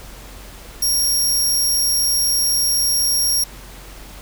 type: tone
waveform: 20% pulse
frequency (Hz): 5588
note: F8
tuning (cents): 0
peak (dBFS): -10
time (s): 0.82-3.44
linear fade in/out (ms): 5
effects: added 46 Hz sine -38 dBFS peak until 4.21 s + pink hiss -40 dBFS RMS until 4.21 s